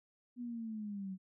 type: linear sweep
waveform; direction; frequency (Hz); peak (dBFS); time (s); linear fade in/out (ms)
sine; down; 246.9 to 185; -39; 0.36-1.18; 50
effects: none